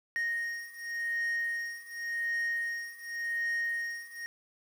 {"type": "beating tone pair", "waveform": "triangle", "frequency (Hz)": [1862, 1862.89], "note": ["A#6", "A#6"], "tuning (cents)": [-2, -2], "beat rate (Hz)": 0.89, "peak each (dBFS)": [-34, -32], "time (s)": [0.16, 4.26], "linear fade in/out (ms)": 0, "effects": ["9-bit"]}